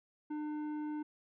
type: tone with tanh clipping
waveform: sine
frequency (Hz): 301.4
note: D4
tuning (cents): +45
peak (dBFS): -38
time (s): 0.3-1.03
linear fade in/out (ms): 10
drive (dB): 10
effects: none